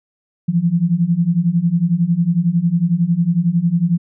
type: beating tone pair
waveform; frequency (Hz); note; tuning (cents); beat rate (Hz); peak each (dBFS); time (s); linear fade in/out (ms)
sine; 164.81 / 175.81; E3 / F3; 0 / +12; 11; -17 / -15; 0.48-3.98; 10
effects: none